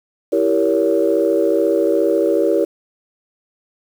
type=chord; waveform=sine; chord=E diminished seventh; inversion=none; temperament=equal with one note detuned; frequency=329.6 / 392 / 466.2 / 564.1 Hz; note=E4 / G4 / Bb4 / Db5; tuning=0 / 0 / 0 / +30 cents; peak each=-18 dBFS; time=0.32-2.65 s; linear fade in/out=10 ms; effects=tanh soft clip ceiling -4 dBFS + 7-bit